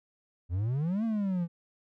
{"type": "exponential two-way sweep", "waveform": "triangle", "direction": "up then down", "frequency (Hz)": [82.41, 231.3, 166], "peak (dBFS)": -25, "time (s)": [0.49, 1.48], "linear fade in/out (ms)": 50, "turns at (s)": 1.04, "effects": []}